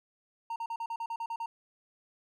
triangle tone bursts, 920 Hz, A#5, 23 cents flat, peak -31 dBFS, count 10, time 0.5-1.46 s, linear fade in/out 5 ms, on 60 ms, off 40 ms, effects none

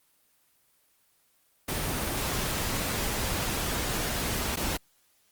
pink noise with dropouts, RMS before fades -30 dBFS, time 1.68-4.77 s, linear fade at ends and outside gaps 5 ms, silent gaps 4.56-4.57 s, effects white hiss -67 dBFS RMS until 5.31 s + Opus 24 kbps

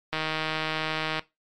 click train, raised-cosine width 0.3 ms, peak -12 dBFS, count 168, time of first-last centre 0.13-1.194 s, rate 157 Hz, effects noise-tail reverb RT60 0.2 s tail -18 dB re dry + MP3 96 kbps

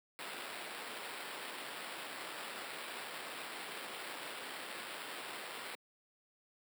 white noise with sample-and-hold, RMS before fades -45 dBFS, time 0.19-5.75 s, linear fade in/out 0 ms, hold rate 6300 Hz, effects high-pass 300 Hz 12 dB/octave

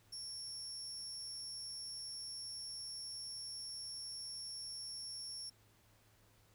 35% pulse tone with amplitude modulation, 5470 Hz, F8, 37 cents flat, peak -40 dBFS, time 0.12-5.5 s, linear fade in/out 10 ms, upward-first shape sine, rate 288 Hz, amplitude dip 35%, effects added 106 Hz sine -70 dBFS peak until 6.54 s + pink hiss -70 dBFS RMS until 6.54 s

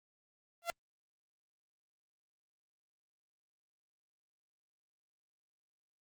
sawtooth tone with exponential growth, 683 Hz, F5, 39 cents flat, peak -25 dBFS, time 0.62-0.7 s, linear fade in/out 0 ms, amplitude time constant 17 ms, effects Opus 24 kbps

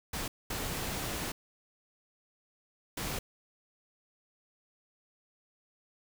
pink noise bursts at uneven times, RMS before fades -36 dBFS, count 3, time 0.13-0.28 / 0.5-1.32 / 2.97-3.19 s, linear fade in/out 5 ms, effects none

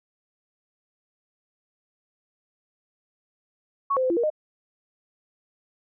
sine tone with pitch steps, 1110 / 518 / 513 / 340.6 / 471.7 / 613 Hz, C#6 / C5 / C5 / F4 / A#4 / D#5, +2 / -17 / -34 / -43 / +20 / -26 cents, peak -20 dBFS, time 3.9-4.302 s, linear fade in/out 10 ms, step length 67 ms, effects none

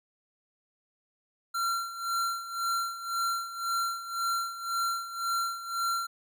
square tone with tremolo, 1368 Hz, F6, 36 cents flat, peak -27 dBFS, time 1.54-6.07 s, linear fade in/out 10 ms, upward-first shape sine, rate 1.9 Hz, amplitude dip 75%, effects none

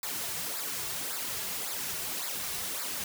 white noise with flanger, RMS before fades -35 dBFS, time 0.03-3.04 s, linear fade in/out 2 ms, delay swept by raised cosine 0.32 to 3.92 ms, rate 1.8 Hz, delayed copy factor -0.7, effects none

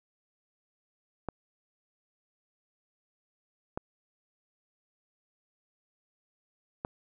clicks, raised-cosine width 1 ms, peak -19 dBFS, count 3, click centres 1.287 / 3.775 / 6.849 s, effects none

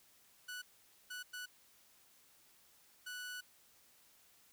sawtooth tone bursts at uneven times, 1480 Hz, F#6, in tune, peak -40 dBFS, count 4, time 0.48-0.62 / 1.1-1.23 / 1.33-1.46 / 3.06-3.41 s, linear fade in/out 10 ms, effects white hiss -67 dBFS RMS until 4.52 s

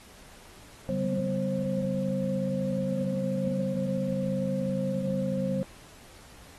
sine tone cluster, 140.9 / 191.9 / 248.8 / 531 Hz, C#3 / G3 / B3 / C5, +29 / -37 / +13 / +25 cents, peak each -34 / -29 / -35 / -31 dBFS, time 0.89-5.63 s, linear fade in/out 0 ms, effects pink hiss -52 dBFS RMS until 6.58 s + AAC 32 kbps

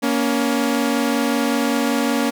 sawtooth tone pair together, 235.4 / 280.7 Hz, A#3 / C#4, +17 / +22 cents, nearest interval minor third, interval 305 cents, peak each -16 dBFS, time 0.02-2.31 s, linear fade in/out 20 ms, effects none

